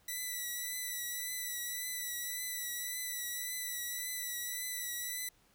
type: tone with vibrato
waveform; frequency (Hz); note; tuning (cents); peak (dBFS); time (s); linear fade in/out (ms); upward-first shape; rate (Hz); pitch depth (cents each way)
5% pulse; 1969; B6; -6; -27; 0.08-5.29; 5; triangle; 1.8; 37
effects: pink hiss -68 dBFS RMS until 5.54 s